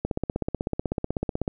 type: click train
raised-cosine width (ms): 2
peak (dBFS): -12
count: 24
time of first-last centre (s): 0.05-1.479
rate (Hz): 16.1
effects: none